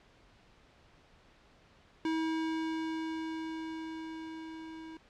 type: tone with level ramp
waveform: square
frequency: 321.1 Hz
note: E4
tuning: 45 cents flat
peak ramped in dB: -30 to -45 dBFS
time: 2.05-4.97 s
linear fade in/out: 2 ms
effects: pink hiss -62 dBFS RMS until 5.09 s + low-pass 4000 Hz 12 dB/octave